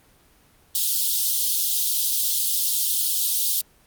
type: high-pass noise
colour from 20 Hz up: white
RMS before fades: -22 dBFS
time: 0.75-3.61 s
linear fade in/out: 2 ms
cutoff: 3200 Hz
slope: 48 dB/octave
effects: pink hiss -57 dBFS RMS until 3.86 s + Opus 24 kbps